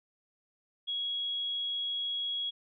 sine tone, 3322 Hz, G#7, in tune, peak -31 dBFS, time 0.87-2.51 s, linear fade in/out 20 ms, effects none

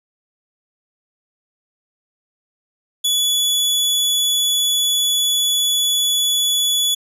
sawtooth tone, 3417 Hz, G#7, 49 cents sharp, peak -12 dBFS, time 3.04-6.95 s, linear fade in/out 10 ms, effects resampled to 32000 Hz

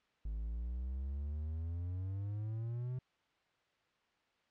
triangle exponential sweep, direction up, 51.8 to 128.8 Hz, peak -35 dBFS, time 0.25-2.99 s, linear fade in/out 5 ms, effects white hiss -75 dBFS RMS until 4.5 s + low-pass 3000 Hz 12 dB/octave

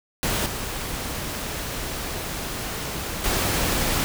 pink noise with level steps, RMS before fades -24 / -30 / -23 dBFS, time 0.23-4.04 s, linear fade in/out 0 ms, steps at 0.46 / 3.24 s, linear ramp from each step 2 ms, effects none

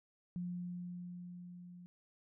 sine tone with level ramp, 177.2 Hz, F3, 25 cents sharp, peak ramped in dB -37 to -51 dBFS, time 0.36-1.86 s, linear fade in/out 0 ms, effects none

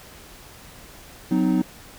triangle chord, C diminished, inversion second, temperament equal with one note detuned, 185 / 255.1 / 311.1 Hz, Gb3 / C4 / Eb4, 0 / -44 / 0 cents, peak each -20 dBFS, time 1.31-1.62 s, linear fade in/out 5 ms, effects pink hiss -45 dBFS RMS until 1.98 s

